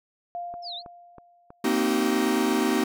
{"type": "tone with exponential decay", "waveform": "sine", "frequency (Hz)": 698.5, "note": "F5", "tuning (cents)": 0, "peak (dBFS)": -29, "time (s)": [0.35, 1.83], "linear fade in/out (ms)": 0, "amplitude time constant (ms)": 320}
{"type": "click train", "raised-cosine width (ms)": 1, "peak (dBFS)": -29, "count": 4, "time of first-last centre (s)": [0.54, 1.505], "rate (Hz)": 3.11}
{"type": "exponential two-way sweep", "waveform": "sine", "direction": "down then up", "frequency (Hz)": [5490, 3520, 4570], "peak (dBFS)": -33, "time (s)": [0.62, 0.83], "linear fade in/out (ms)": 50, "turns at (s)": 0.75}
{"type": "chord", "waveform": "45% pulse", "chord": "C minor seventh", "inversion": "third", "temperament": "equal with one note detuned", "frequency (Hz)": [233.1, 261.6, 311.1, 382.4], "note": ["Bb3", "C4", "Eb4", "G4"], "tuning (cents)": [0, 0, 0, -43], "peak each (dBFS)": -27, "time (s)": [1.64, 2.84], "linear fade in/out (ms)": 5}
{"effects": []}